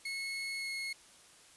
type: tone with pitch glide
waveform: 30% pulse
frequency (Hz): 2183 to 2169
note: C#7 to C#7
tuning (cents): -27 to -38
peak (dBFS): -34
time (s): 0.05-0.93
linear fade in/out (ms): 5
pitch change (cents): -11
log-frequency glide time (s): 0.57-0.69
effects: white hiss -59 dBFS RMS until 1.56 s + resampled to 24000 Hz